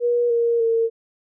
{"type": "tone with pitch steps", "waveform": "sine", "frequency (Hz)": [480.1, 468.1, 456.3], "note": ["B4", "A#4", "A#4"], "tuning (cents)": [-49, 7, -37], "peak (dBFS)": -16, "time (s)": [0, 0.9], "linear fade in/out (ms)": 50, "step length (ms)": 300, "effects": []}